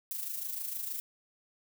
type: noise with amplitude modulation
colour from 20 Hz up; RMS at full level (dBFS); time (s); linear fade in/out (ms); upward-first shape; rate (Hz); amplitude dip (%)
violet; -35; 0.11-1; 0; sine; 26.4; 55
effects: none